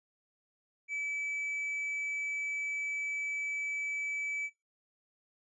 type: tone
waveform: triangle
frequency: 2300 Hz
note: D7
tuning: 37 cents flat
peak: -32 dBFS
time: 0.88-4.5 s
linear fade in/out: 50 ms
effects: noise-tail reverb RT60 0.2 s tail -17 dB re dry + resampled to 22050 Hz